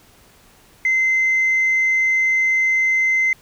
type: tone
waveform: sine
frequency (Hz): 2068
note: C7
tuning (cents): -21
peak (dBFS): -13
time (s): 0.85-3.33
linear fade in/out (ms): 2
effects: tanh soft clip ceiling -11 dBFS + pink hiss -51 dBFS RMS until 3.41 s